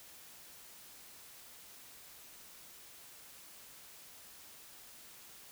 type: silence
effects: white hiss -55 dBFS RMS until 5.51 s